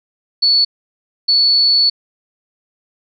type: tone bursts at uneven times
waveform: sine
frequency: 4435 Hz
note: C#8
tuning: in tune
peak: -9 dBFS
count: 2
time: 0.42-0.65 / 1.28-1.9 s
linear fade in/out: 10 ms
effects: none